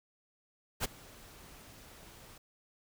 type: noise with ADSR envelope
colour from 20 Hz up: pink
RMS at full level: -30 dBFS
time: 0.8-2.38 s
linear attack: 45 ms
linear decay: 15 ms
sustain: -24 dB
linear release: 5 ms
effects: none